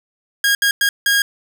sawtooth tone bursts at uneven times, 1632 Hz, G#6, 31 cents flat, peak -9 dBFS, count 4, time 0.44-0.55 / 0.62-0.71 / 0.81-0.89 / 1.06-1.22 s, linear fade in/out 2 ms, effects none

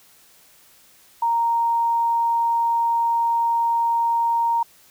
sine tone, 930 Hz, A#5, 4 cents flat, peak -17 dBFS, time 1.22-4.63 s, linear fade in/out 5 ms, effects white hiss -53 dBFS RMS until 4.9 s

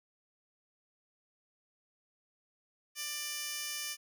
15% pulse tone with high-pass filter, 593 Hz, D5, 17 cents sharp, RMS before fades -39 dBFS, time 2.95-3.97 s, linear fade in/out 50 ms, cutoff 3700 Hz, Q 1.1, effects none

